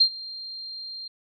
sine tone with ADSR envelope, 4186 Hz, C8, in tune, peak -12 dBFS, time 0-1.08 s, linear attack 9 ms, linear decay 79 ms, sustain -22 dB, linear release 8 ms, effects none

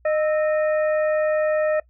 harmonic tone with a mistuned harmonic, 615 Hz, D#5, 20 cents flat, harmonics 1 / 2 / 3 / 4, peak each -18 / -32 / -31 / -39 dBFS, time 0.05-1.8 s, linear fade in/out 5 ms, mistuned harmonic 2, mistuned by +110 cents, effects noise-tail reverb RT60 0.1 s tail -21 dB re dry + added 60 Hz sine -54 dBFS peak until 1.89 s

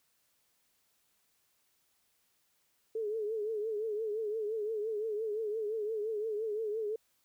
sine tone with vibrato, 431.6 Hz, A4, 33 cents flat, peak -32 dBFS, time 2.95-6.96 s, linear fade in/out 5 ms, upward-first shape triangle, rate 5.8 Hz, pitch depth 100 cents each way, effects white hiss -74 dBFS RMS until 7.24 s

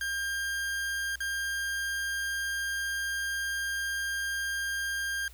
40% pulse tone with dropouts, 1601 Hz, G6, 36 cents sharp, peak -29 dBFS, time 0.01-5.28 s, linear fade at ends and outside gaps 2 ms, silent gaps 1.157-1.204 s, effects added 60 Hz sine -49 dBFS peak until 5.33 s + white hiss -57 dBFS RMS until 5.33 s

